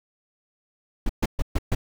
brown noise bursts, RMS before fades -21 dBFS, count 5, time 1.06-1.75 s, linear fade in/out 5 ms, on 34 ms, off 130 ms, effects none

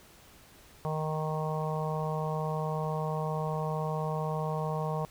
harmonic tone, 155.56 Hz, D#3, in tune, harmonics 1 / 3 / 4 / 5 / 6 / 7, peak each -32 / -37 / -38 / -39 / -40 / -40 dBFS, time 0.85-5.05 s, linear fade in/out 0 ms, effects pink hiss -56 dBFS RMS until 5.1 s

